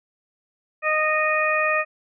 harmonic tone, 618 Hz, D#5, 12 cents flat, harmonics 1 / 2 / 3 / 4, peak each -24 / -24 / -24 / -24 dBFS, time 0.82-1.85 s, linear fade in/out 50 ms, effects none

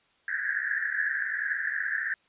pink band-pass noise, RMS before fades -30 dBFS, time 0.28-2.14 s, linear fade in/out 2 ms, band 1600 to 1800 Hz, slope 96 dB/octave, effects white hiss -66 dBFS RMS until 2.28 s + resampled to 8000 Hz

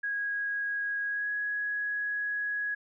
sine tone with pitch glide, 1649 to 1670.1 Hz, G#6 to G#6, -13 to +9 cents, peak -29 dBFS, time 0.03-2.75 s, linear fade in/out 10 ms, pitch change +22 cents, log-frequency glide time 1.09-1.29 s, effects none

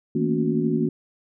sine tone cluster, 160.8 / 224.7 / 236.4 / 279 / 365.7 Hz, E3 / A3 / A#3 / C#4 / F#4, -43 / +37 / +24 / +11 / -20 cents, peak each -26 dBFS, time 0.15-0.89 s, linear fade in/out 5 ms, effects none

